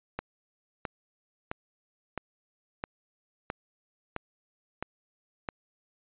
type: click train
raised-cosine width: 0.5 ms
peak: -17 dBFS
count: 9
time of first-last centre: 0.19-5.488 s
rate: 1.51 Hz
effects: resampled to 8000 Hz